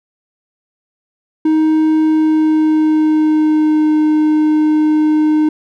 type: tone with pitch glide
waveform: triangle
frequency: 313.3 to 306.9 Hz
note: D#4 to D#4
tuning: +12 to -24 cents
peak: -7 dBFS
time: 1.45-5.49 s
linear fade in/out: 5 ms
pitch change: -36 cents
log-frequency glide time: 2.02-3.96 s
effects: none